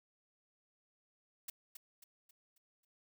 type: noise with echo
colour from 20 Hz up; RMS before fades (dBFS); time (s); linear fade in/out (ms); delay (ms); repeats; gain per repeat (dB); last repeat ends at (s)
blue; -43; 1.48-1.5; 5; 270; 5; -7; 2.85
effects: none